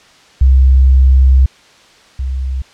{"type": "tone pair in turn", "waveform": "sine", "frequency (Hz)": [65.6, 65.6], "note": ["C2", "C2"], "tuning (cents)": [5, 5], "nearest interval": "unison", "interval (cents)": 0, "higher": "neither", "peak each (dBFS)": [-4, -15], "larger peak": "first", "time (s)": [[0.41, 1.46], [2.19, 2.62]], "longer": "first", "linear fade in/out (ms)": 5, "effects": ["white hiss -44 dBFS RMS until 2.73 s", "low-pass 5000 Hz 12 dB/octave"]}